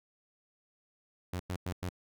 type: tone bursts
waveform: sawtooth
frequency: 90.2 Hz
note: F#2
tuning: 44 cents flat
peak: -30 dBFS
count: 4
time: 1.33-1.892 s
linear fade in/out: 5 ms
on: 67 ms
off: 98 ms
effects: none